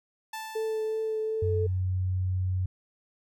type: tone with exponential decay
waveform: sawtooth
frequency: 880 Hz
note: A5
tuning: in tune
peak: -30 dBFS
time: 0.33-1.81 s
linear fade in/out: 5 ms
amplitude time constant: 320 ms
type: tone with vibrato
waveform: sine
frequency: 438.4 Hz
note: A4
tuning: 6 cents flat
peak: -27 dBFS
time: 0.55-1.67 s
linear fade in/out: 10 ms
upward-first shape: triangle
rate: 2.7 Hz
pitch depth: 15 cents each way
type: tone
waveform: sine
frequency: 92.5 Hz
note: F#2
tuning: in tune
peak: -25 dBFS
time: 1.42-2.66 s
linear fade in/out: 5 ms
effects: none